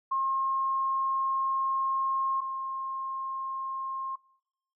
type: tone pair in turn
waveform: sine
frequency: 1071 / 1066.5 Hz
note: C6 / C6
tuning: +40 / +33 cents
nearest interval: unison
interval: 7 cents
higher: first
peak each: -25 / -31 dBFS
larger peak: first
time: 0.11-2.41 / 2.41-4.16 s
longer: first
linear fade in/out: 10 ms
effects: noise-tail reverb RT60 0.8 s tail -25 dB re dry